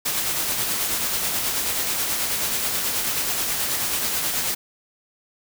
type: noise with tremolo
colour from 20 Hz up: white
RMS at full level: -23 dBFS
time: 0.05-4.55 s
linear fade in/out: 10 ms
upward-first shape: sine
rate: 9.3 Hz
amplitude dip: 30%
effects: none